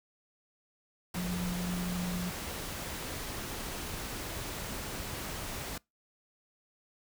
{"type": "tone in noise", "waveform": "sine", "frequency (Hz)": 178.5, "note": "F3", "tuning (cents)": 38, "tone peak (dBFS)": -32, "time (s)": [1.16, 2.3], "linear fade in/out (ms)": 5, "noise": "pink", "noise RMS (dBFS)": -39, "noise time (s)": [1.14, 5.78], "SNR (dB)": 4, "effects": ["noise-tail reverb RT60 0.2 s tail -25 dB re dry"]}